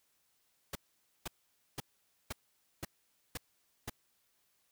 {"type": "noise bursts", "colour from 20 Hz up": "pink", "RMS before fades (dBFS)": -39, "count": 7, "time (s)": [0.73, 3.898], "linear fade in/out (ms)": 5, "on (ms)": 24, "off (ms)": 500, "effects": ["white hiss -75 dBFS RMS until 4.71 s"]}